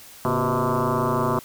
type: tone with frequency modulation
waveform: sine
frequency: 392 Hz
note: G4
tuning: in tune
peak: -19 dBFS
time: 0.25-1.39 s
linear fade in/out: 0 ms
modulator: 126 Hz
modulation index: 6.6
effects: white hiss -45 dBFS RMS until 1.44 s